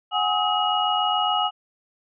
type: tone cluster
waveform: sine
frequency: 738 / 825 / 1270 / 2896 Hz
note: F#5 / G#5 / D#6 / F#7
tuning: -5 / -12 / +35 / -38 cents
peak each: -25 dBFS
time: 0.11-1.51 s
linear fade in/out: 50 ms
effects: none